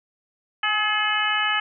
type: harmonic tone with a mistuned harmonic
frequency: 426.3 Hz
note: G#4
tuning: 45 cents sharp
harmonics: 2 / 3 / 4 / 5 / 6 / 7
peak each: -29 / -26 / -25 / -29 / -29 / -26 dBFS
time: 0.63-1.6 s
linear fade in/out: 5 ms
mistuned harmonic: 2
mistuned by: -28 cents
effects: none